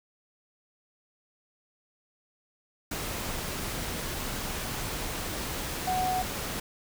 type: tone in noise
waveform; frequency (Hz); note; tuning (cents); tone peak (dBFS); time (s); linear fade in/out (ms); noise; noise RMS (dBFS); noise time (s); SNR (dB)
sine; 740; F#5; 0; -26; 5.87-6.22; 5; pink; -34; 2.91-6.6; +5
effects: none